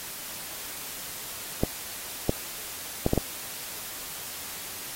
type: clicks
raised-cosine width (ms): 2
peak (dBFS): -8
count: 5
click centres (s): 1.635 / 2.294 / 3.064 / 3.134 / 3.177
effects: white hiss -38 dBFS RMS until 4.95 s + AAC 48 kbps